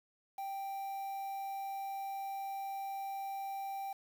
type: tone with quantisation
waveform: triangle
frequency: 784 Hz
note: G5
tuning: in tune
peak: -36 dBFS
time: 0.38-3.93 s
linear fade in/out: 5 ms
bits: 9
effects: none